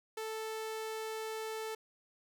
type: tone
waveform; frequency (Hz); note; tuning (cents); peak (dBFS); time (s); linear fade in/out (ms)
sawtooth; 440; A4; 0; -34; 0.17-1.75; 5
effects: none